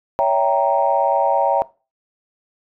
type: chord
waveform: sine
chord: C# diminished seventh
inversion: none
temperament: equal with one note detuned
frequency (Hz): 561.5 / 659.3 / 784 / 932.3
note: C#5 / E5 / G5 / Bb5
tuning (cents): +22 / 0 / 0 / 0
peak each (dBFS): -19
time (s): 0.19-1.62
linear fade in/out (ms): 0
effects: noise-tail reverb RT60 0.3 s tail -20 dB re dry + tanh soft clip ceiling -3 dBFS